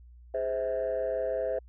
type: chord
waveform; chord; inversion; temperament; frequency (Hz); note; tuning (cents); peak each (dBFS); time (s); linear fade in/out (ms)
sine; Ab augmented; none; just; 415.3 / 519.1 / 648.9; Ab4 / C5 / E5; 0 / -14 / -27; -34 / -29 / -30; 0.34-1.59; 5
effects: tanh soft clip ceiling -23 dBFS + added 60 Hz sine -49 dBFS peak until 1.68 s